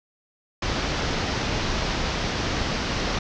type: low-pass noise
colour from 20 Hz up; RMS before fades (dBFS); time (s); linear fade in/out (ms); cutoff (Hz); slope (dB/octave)
pink; -26; 0.62-3.19; 5; 6000; 48
effects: none